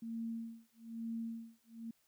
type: tone with tremolo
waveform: sine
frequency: 228.3 Hz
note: A#3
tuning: 36 cents flat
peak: -37 dBFS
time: 0.02-1.91 s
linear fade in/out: 5 ms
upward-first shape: sine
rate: 1.1 Hz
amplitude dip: 100%
effects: white hiss -75 dBFS RMS until 2.07 s